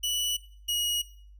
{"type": "tone pair in turn", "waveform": "sawtooth", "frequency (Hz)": [2953, 2897], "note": ["F#7", "F#7"], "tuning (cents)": [-4, -37], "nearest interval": "unison", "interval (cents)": 33, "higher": "first", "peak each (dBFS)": -23, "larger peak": "neither", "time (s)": [[0.03, 0.37], [0.68, 1.02]], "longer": "neither", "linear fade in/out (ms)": 10, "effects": ["noise-tail reverb RT60 0.5 s tail -18 dB re dry", "added 50 Hz sine -48 dBFS peak until 1.39 s"]}